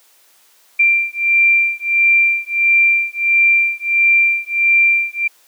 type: beating tone pair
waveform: sine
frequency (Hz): 2365 / 2366.5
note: D7 / D7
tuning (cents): +12 / +13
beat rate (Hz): 1.5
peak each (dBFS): -14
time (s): 0.79-5.28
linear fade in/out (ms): 10
effects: white hiss -52 dBFS RMS until 5.47 s + high-pass 400 Hz 12 dB/octave